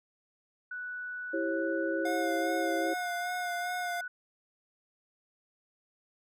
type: tone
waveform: sine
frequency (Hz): 1480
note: F#6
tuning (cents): 0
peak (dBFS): -36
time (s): 0.71-4.08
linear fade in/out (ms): 5
type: chord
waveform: sine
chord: C# diminished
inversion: first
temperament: equal with one note detuned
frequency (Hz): 329.6 / 392 / 542.3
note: E4 / G4 / C#5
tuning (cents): 0 / 0 / -38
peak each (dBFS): -32 / -37 / -33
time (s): 1.33-2.94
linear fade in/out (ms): 10
type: tone with vibrato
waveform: square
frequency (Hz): 710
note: F5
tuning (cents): +28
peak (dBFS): -34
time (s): 2.05-4.01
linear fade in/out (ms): 5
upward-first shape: sine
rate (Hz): 2.5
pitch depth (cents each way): 26
effects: none